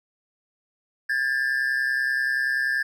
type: tone pair together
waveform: triangle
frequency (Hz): 1623.6 / 1754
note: G#6 / A6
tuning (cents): -40 / -6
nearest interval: minor second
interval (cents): 134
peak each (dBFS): -22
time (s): 1.09-2.83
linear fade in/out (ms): 10
effects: tanh soft clip ceiling -14 dBFS